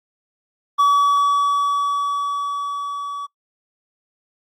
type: tone with level ramp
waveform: triangle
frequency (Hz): 1140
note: C#6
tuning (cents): +48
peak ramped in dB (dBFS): -9 to -24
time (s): 0.78-3.27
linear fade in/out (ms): 20
effects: noise-tail reverb RT60 0.1 s tail -22 dB re dry + Opus 32 kbps